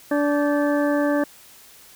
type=harmonic tone with a mistuned harmonic; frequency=290.5 Hz; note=D4; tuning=19 cents flat; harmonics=1 / 2 / 3 / 4 / 5 / 6; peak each=-20 / -22 / -32 / -32 / -33 / -32 dBFS; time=0.11-1.24 s; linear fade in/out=5 ms; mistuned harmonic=5; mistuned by=+120 cents; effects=white hiss -48 dBFS RMS until 1.95 s